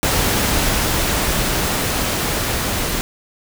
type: noise with level ramp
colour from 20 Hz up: pink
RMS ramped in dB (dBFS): -17 to -21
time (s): 0.03-3.01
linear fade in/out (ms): 0
effects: none